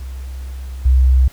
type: tone with level steps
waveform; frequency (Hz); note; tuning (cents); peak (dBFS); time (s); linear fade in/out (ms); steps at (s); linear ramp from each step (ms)
sine; 64.7; C2; -19; -25 / -7; 0-1.28; 5; 0.85; 10
effects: tanh soft clip ceiling -3 dBFS + pink hiss -45 dBFS RMS until 1.32 s